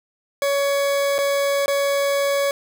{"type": "tone with dropouts", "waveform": "40% pulse", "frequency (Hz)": 561, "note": "C#5", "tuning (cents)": 21, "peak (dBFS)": -17, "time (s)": [0.42, 2.51], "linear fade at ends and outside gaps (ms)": 1, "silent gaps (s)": [[1.182, 1.187], [1.66, 1.68]], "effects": ["8-bit"]}